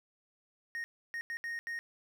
triangle tone bursts at uneven times, 1859 Hz, A#6, 5 cents flat, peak -34 dBFS, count 5, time 0.75-0.84 / 1.14-1.21 / 1.3-1.37 / 1.44-1.59 / 1.67-1.79 s, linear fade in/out 0 ms, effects 12-bit

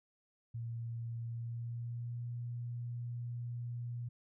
sine tone with pitch glide, 116.3 to 119.92 Hz, A#2 to A#2, -4 to +49 cents, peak -38 dBFS, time 0.54-4.09 s, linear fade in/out 10 ms, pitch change +53 cents, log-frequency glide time 1.25-2.25 s, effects none

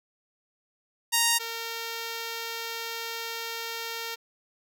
5% pulse tone pair in turn, 932.3 / 459.1 Hz, A#5 / A#4, 0 / -26 cents, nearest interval octave, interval 1226 cents, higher first, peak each -9 / -21 dBFS, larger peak first, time 1.12-1.39 / 1.39-4.16 s, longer second, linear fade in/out 20 ms, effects none

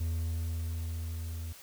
triangle tone with level ramp, 82.4 Hz, E2, in tune, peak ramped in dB -27 to -34 dBFS, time 0-1.53 s, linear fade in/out 10 ms, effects white hiss -52 dBFS RMS until 1.62 s

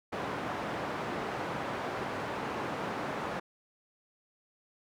white band-pass noise, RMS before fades -36 dBFS, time 0.12-3.4 s, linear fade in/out 10 ms, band 110 to 1100 Hz, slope 12 dB/octave, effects none

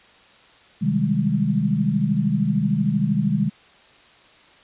sine chord, Ab major seventh, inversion first, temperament just, 129.78 / 155.74 / 194.67 / 207.7 Hz, C3 / Eb3 / G3 / Ab3, -14 / +2 / -12 / 0 cents, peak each -26 / -23 / -23 / -22 dBFS, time 0.81-3.5 s, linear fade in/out 20 ms, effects white hiss -51 dBFS RMS until 4.63 s + resampled to 8000 Hz

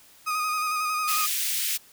35% pulse tone with vibrato, 1244.5 Hz, D#6, in tune, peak -23 dBFS, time 0.26-1.27 s, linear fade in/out 20 ms, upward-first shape square, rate 11 Hz, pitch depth 22 cents each way
white high-pass noise, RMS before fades -27 dBFS, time 1.07-1.78 s, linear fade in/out 20 ms, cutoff 2000 Hz, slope 24 dB/octave
effects white hiss -54 dBFS RMS until 1.92 s

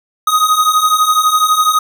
square beating tone pair, 1244.5 / 1256.5 Hz, D#6 / D#6, 0 / +17 cents, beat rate 12 Hz, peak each -15 / -12 dBFS, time 0.27-1.79 s, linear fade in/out 5 ms, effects none

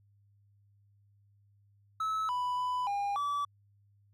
triangle tone with pitch steps, 1299 / 991 / 997 / 807 / 1152 Hz, E6 / B5 / B5 / G#5 / D6, -26 / +6 / +16 / -50 / -34 cents, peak -28 dBFS, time 2-3.45 s, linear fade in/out 5 ms, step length 290 ms, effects added 101 Hz sine -63 dBFS peak until 4.13 s

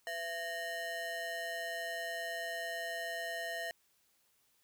square ring-modulated tone, 587.3 Hz, D5, in tune, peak -35 dBFS, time 0.07-3.71 s, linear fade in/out 0 ms, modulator 1260 Hz, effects white hiss -73 dBFS RMS until 4.63 s

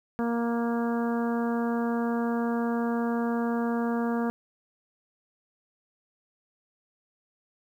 harmonic tone, 234.3 Hz, A#3, 9 cents sharp, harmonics 1 / 2 / 3 / 4 / 5 / 6 / 7, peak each -26 / -32 / -36 / -38 / -40 / -42 / -43 dBFS, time 0.19-4.3 s, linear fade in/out 0 ms, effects 10-bit

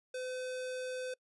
square tone, 509 Hz, C5, 48 cents flat, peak -38 dBFS, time 0.14-1.14 s, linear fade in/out 5 ms, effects noise-tail reverb RT60 0.1 s tail -25 dB re dry + resampled to 24000 Hz

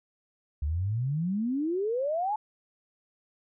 sine exponential sweep, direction up, 69.3 to 880 Hz, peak -26 dBFS, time 0.62-2.36 s, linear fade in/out 5 ms, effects none

